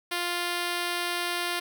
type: tone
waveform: 5% pulse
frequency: 350 Hz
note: F4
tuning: 4 cents sharp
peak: -16 dBFS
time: 0.11-1.6 s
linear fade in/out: 10 ms
effects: none